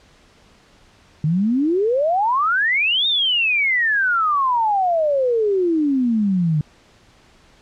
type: exponential two-way sweep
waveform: sine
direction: up then down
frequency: 146.83 to 3729 to 146.83 Hz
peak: -15 dBFS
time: 1.24-6.61 s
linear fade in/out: 2 ms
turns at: 3.07 s
effects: pink hiss -52 dBFS RMS until 7.61 s + low-pass 6000 Hz 12 dB/octave